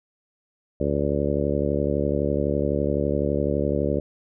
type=harmonic tone; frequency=71.9 Hz; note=D2; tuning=36 cents flat; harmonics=1 / 2 / 3 / 4 / 5 / 6 / 7 / 8; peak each=-29 / -29 / -29 / -29 / -29 / -29 / -29 / -29 dBFS; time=0.8-4 s; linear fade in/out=5 ms; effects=none